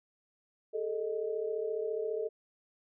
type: tone cluster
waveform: sine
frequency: 411.1 / 445.7 / 621 Hz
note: G#4 / A4 / D#5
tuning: -18 / +22 / -3 cents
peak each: -38 / -33 / -40 dBFS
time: 0.73-2.29 s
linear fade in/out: 20 ms
effects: none